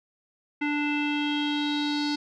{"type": "tone with low-pass filter sweep", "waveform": "square", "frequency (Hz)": 293.7, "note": "D4", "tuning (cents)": 0, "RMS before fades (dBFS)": -27, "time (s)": [0.61, 2.16], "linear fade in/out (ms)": 10, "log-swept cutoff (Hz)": [2300, 4600], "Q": 5.5, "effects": []}